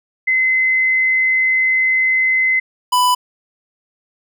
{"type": "tone pair in turn", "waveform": ["sine", "square"], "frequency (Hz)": [2050, 994.7], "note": ["C7", "B5"], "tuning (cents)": [-36, 12], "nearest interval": "octave + minor second", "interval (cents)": 1252, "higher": "first", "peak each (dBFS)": -12, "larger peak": "neither", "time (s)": [[0.27, 2.6], [2.92, 3.15]], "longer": "first", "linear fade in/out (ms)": 10, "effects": []}